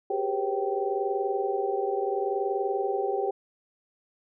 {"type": "tone cluster", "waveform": "sine", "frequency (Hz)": [384.2, 404.9, 488.7, 540, 777], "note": ["G4", "G#4", "B4", "C#5", "G5"], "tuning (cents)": [-35, -44, -18, -45, -16], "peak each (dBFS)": [-31, -29, -36, -35, -31], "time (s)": [0.1, 3.31], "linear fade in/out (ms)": 5, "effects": []}